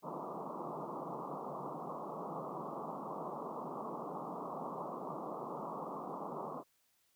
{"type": "band-pass noise", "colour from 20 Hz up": "white", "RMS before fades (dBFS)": -43, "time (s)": [0.02, 6.64], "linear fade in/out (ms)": 50, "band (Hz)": [140, 1200], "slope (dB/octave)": 96, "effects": ["white hiss -75 dBFS RMS until 7.15 s"]}